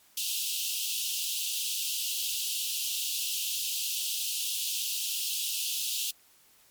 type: high-pass noise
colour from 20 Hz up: pink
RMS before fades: -32 dBFS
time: 0.17-6.11 s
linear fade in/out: 5 ms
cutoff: 2700 Hz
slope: 96 dB/octave
effects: white hiss -61 dBFS RMS until 6.7 s + MP3 96 kbps